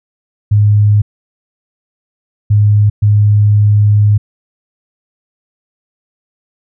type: tone bursts at uneven times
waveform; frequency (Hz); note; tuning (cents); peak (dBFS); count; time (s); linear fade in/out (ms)
sine; 104.2; G#2; +6; -5; 3; 0.51-1.02 / 2.5-2.9 / 3.02-4.18; 10
effects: none